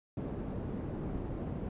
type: low-pass noise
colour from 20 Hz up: white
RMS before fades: -38 dBFS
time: 0.17-1.69 s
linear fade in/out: 2 ms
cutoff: 280 Hz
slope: 12 dB/octave
effects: resampled to 8000 Hz